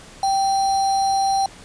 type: tone with sample-and-hold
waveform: sine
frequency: 780 Hz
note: G5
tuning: 9 cents flat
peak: -16 dBFS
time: 0.23-1.46 s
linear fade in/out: 2 ms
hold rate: 4900 Hz
effects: pink hiss -43 dBFS RMS until 1.64 s + resampled to 22050 Hz